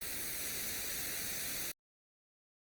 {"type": "noise with comb filter", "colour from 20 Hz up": "white", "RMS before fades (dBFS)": -39, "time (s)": [0.01, 1.72], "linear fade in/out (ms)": 10, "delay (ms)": 0.48, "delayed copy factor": 0.65, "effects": ["Opus 24 kbps"]}